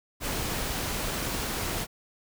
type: noise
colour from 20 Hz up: pink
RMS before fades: -31 dBFS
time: 0.2-1.87 s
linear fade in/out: 50 ms
effects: none